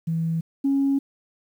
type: tone pair in turn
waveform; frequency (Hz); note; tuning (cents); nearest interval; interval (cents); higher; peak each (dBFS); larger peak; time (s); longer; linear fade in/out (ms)
sine; 163.8 / 275.5; E3 / C#4; -11 / -11; major sixth; 900; second; -21 / -17; second; 0.07-0.41 / 0.64-0.99; second; 10
effects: tanh soft clip ceiling -14 dBFS + 9-bit